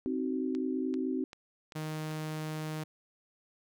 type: chord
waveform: sine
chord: C diminished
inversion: none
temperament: equal with one note detuned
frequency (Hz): 261.6 / 311.1 / 375.6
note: C4 / Eb4 / Gb4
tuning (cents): 0 / 0 / +26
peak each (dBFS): -32 / -36 / -36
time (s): 0.06-1.24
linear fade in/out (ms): 0
type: click train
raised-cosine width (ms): 0.2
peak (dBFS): -30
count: 5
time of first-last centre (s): 0.55-2.112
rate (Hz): 2.56
type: tone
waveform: sawtooth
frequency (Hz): 155.5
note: D#3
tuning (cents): -1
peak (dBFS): -31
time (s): 1.75-2.84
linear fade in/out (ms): 10
effects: none